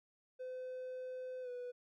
triangle tone with pitch glide, 510 to 492.6 Hz, C5 to B4, -44 to -5 cents, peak -39 dBFS, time 0.39-1.72 s, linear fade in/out 20 ms, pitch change -61 cents, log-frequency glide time 1.42-1.49 s, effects tanh soft clip ceiling -35 dBFS + MP3 96 kbps

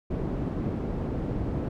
white low-pass noise, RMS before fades -30 dBFS, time 0.1-1.69 s, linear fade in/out 10 ms, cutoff 280 Hz, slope 12 dB/octave, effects none

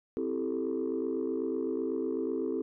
sine chord, A minor seventh, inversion first, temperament equal, 261.6 / 329.6 / 392 / 440 Hz, C4 / E4 / G4 / A4, 0 / 0 / 0 / 0 cents, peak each -34 dBFS, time 0.17-2.62 s, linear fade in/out 0 ms, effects tanh soft clip ceiling -23 dBFS

